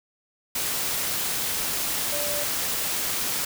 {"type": "tone in noise", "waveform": "sine", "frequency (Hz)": 585, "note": "D5", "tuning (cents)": -7, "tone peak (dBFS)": -31, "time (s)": [2.12, 2.44], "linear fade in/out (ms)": 5, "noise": "white", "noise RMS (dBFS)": -27, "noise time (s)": [0.55, 3.45], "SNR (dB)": -7, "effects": []}